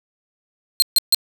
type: tone bursts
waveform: sawtooth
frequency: 4186 Hz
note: C8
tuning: in tune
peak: -8 dBFS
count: 3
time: 0.8-1.146 s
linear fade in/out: 0 ms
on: 22 ms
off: 140 ms
effects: none